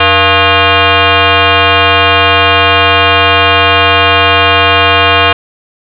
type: tone with frequency modulation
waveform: sine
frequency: 867 Hz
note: A5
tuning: 26 cents flat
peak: -4 dBFS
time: 0-5.33 s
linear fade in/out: 5 ms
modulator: 389 Hz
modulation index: 6
effects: none